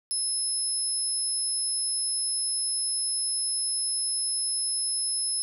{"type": "tone cluster", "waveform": "sine", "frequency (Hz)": [5190, 10200, 10580], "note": ["E8", "D#9", "E9"], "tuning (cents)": [-28, 42, 5], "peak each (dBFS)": -30, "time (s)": [0.11, 5.42], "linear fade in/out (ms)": 0, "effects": []}